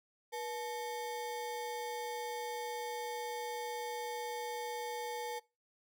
square ring-modulated tone, 673 Hz, E5, 36 cents sharp, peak -36 dBFS, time 0.32-5.4 s, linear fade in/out 20 ms, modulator 191 Hz, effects noise-tail reverb RT60 0.3 s tail -24 dB re dry

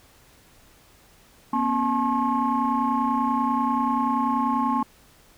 sine tone cluster, 239.3 / 269.6 / 861 / 1078 Hz, A#3 / C#4 / A5 / C#6, +46 / -48 / -38 / -49 cents, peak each -25 / -27 / -25 / -24 dBFS, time 1.53-4.83 s, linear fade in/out 5 ms, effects tanh soft clip ceiling -13 dBFS + pink hiss -55 dBFS RMS until 5.37 s

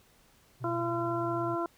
triangle tone with vibrato, 123.47 Hz, B2, in tune, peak -35 dBFS, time 0.6-1.56 s, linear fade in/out 20 ms, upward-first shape square, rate 16 Hz, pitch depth 34 cents each way
harmonic tone, 339.9 Hz, F4, 47 cents flat, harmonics 1 / 2 / 3 / 4, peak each -32 / -35 / -36 / -37 dBFS, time 0.64-1.66 s, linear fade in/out 2 ms
effects pink hiss -63 dBFS RMS until 1.77 s

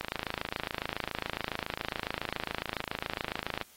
click train, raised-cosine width 0.3 ms, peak -16 dBFS, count 99, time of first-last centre 0.01-3.613 s, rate 27.2 Hz, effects white hiss -58 dBFS RMS until 3.76 s + AAC 48 kbps

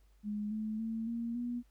sine tone with pitch steps, 208.8 / 216.5 / 224.6 / 232.9 / 241.5 Hz, G#3 / A3 / A3 / A#3 / B3, +10 / -28 / +36 / -1 / -39 cents, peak -34 dBFS, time 0.23-1.63 s, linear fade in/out 50 ms, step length 280 ms, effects added 50 Hz sine -62 dBFS peak until 1.7 s + pink hiss -75 dBFS RMS until 1.7 s

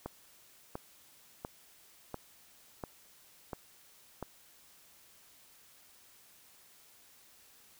click train, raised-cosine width 1 ms, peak -24 dBFS, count 7, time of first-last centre 0.06-4.227 s, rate 1.44 Hz, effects white hiss -61 dBFS RMS until 7.79 s

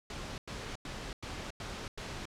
pink noise bursts, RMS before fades -41 dBFS, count 6, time 0.1-2.255 s, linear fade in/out 2 ms, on 280 ms, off 95 ms, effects low-pass 6000 Hz 12 dB/octave

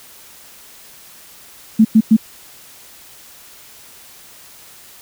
sine tone bursts, 220 Hz, A3, in tune, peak -5 dBFS, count 3, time 1.79-2.167 s, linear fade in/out 10 ms, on 59 ms, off 100 ms, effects white hiss -42 dBFS RMS until 5.01 s

